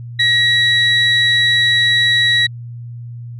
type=tone pair together; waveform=sine; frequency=1900 / 3898 Hz; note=A#6 / B7; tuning=+33 / -23 cents; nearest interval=octave; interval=1244 cents; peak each=-12 dBFS; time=0.19-2.47 s; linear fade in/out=10 ms; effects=tanh soft clip ceiling -5 dBFS + added 119 Hz sine -27 dBFS peak until 3.39 s